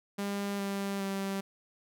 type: tone with pitch steps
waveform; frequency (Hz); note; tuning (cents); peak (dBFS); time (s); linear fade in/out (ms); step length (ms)
sawtooth; 200.7 / 198.05 / 195.44; G3 / G3 / G3; +41 / +18 / -5; -28; 0.18-1.41; 10; 410
effects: none